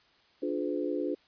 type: chord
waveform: sine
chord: D diminished seventh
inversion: none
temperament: just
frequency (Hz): 293.7 / 352.4 / 422.9 / 507.5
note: D4 / F4 / Ab4 / Cb5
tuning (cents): 0 / +16 / +31 / +47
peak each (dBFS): -33 / -34 / -36 / -36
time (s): 0.42-1.15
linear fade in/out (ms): 10
effects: white hiss -64 dBFS RMS until 1.27 s + resampled to 11025 Hz